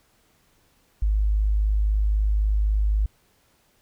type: tone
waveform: sine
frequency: 51.91 Hz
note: G#1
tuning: in tune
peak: -18 dBFS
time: 1.02-3.06 s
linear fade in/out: 5 ms
effects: pink hiss -63 dBFS RMS until 3.81 s